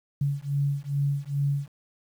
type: beating tone pair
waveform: sine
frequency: 140.3 / 142.7 Hz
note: C#3 / D3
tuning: +21 / -49 cents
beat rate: 2.4 Hz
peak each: -27 dBFS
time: 0.21-1.68 s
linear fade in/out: 5 ms
effects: 9-bit